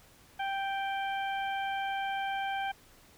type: harmonic tone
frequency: 784 Hz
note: G5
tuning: in tune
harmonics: 1 / 2 / 3 / 4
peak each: -32 / -38 / -42 / -44 dBFS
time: 0.39-2.72 s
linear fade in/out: 10 ms
effects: pink hiss -59 dBFS RMS until 3.17 s